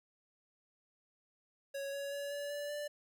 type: tone with pitch steps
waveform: square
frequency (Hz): 554.4 / 560.8 / 567.4 / 574 / 580.6 / 587.4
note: C#5 / C#5 / C#5 / D5 / D5 / D5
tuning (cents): 0 / +20 / +40 / -40 / -20 / 0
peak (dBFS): -39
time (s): 1.74-2.88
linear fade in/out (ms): 10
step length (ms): 190
effects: none